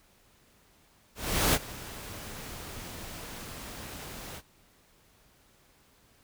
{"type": "noise with ADSR envelope", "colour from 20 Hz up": "pink", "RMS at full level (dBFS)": -23, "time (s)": [1.15, 4.42], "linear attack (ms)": 390, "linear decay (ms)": 42, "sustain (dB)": -19, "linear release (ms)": 51, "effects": ["pink hiss -63 dBFS RMS until 6.23 s"]}